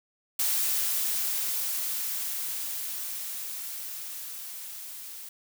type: noise with level ramp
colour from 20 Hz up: blue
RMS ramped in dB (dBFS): -26 to -42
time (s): 0.39-5.29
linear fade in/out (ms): 5
effects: none